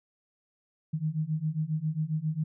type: beating tone pair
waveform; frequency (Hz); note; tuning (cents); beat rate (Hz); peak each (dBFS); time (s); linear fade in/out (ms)
sine; 152.1 / 159.5; D#3 / D#3; -39 / +43; 7.4; -31 / -30; 0.93-2.44; 10
effects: none